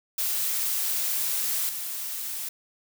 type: noise with level steps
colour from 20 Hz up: blue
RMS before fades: -27 / -33 dBFS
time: 0.18-2.49 s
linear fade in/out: 5 ms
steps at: 1.69 s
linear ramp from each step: 2 ms
effects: none